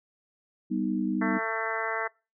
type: chord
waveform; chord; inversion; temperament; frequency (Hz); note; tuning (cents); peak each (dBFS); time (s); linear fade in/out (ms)
sine; G augmented; none; equal; 196 / 246.9 / 311.1; G3 / B3 / D#4; 0 / 0 / 0; -30; 0.7-1.39; 20
type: harmonic tone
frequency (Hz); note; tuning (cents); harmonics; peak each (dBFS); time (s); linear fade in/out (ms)
223.6; A3; +28; 2 / 3 / 4 / 5 / 6 / 7 / 8 / 9; -36 / -36 / -36 / -36 / -36 / -36 / -36 / -36; 1.21-2.08; 10
effects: noise-tail reverb RT60 0.3 s tail -24 dB re dry